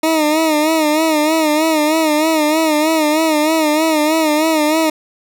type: tone with vibrato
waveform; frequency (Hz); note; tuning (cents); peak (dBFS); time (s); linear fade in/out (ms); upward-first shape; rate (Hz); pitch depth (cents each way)
20% pulse; 311.1; D#4; 0; -7; 0.03-4.9; 5; sine; 3.2; 69
effects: none